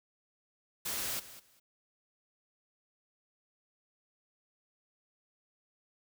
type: noise with echo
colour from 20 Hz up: white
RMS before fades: -36 dBFS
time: 0.85-1.2 s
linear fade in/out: 10 ms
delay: 200 ms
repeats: 2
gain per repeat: -15 dB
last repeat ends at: 1.6 s
effects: none